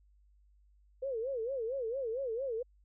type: tone with vibrato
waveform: sine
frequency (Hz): 493.9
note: B4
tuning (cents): 0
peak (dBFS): -33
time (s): 1.02-2.63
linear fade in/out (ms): 10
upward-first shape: sine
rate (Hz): 4.4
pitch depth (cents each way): 200
effects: added 50 Hz sine -62 dBFS peak until 2.84 s